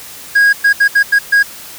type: tone bursts at uneven times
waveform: triangle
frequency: 1641 Hz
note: G#6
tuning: 21 cents flat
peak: -4 dBFS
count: 6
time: 0.35-0.53 / 0.64-0.73 / 0.8-0.88 / 0.95-1.03 / 1.12-1.19 / 1.32-1.43 s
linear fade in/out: 10 ms
effects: white hiss -32 dBFS RMS until 1.78 s